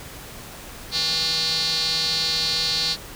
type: tone with band-pass filter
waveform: square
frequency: 161.5 Hz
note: E3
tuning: 35 cents flat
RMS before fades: -23 dBFS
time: 0.91-2.97 s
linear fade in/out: 50 ms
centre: 4300 Hz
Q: 7.1
effects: pink hiss -39 dBFS RMS until 3.15 s